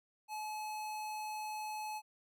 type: tone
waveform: square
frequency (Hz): 856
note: A5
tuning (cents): -48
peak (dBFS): -40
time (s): 0.28-2.02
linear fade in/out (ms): 50
effects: none